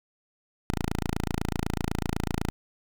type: tone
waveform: 5% pulse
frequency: 28 Hz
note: A0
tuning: 31 cents sharp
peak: -16 dBFS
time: 0.7-2.5 s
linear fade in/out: 0 ms
effects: none